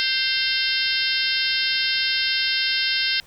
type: harmonic tone with a mistuned harmonic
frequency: 523.3 Hz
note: C5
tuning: in tune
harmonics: 3 / 4 / 5 / 6 / 7 / 8 / 9 / 10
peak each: -28 / -28 / -28 / -28 / -28 / -28 / -28 / -28 dBFS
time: 0-3.2 s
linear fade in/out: 0 ms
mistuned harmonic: 5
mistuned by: +66 cents
effects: pink hiss -52 dBFS RMS until 3.26 s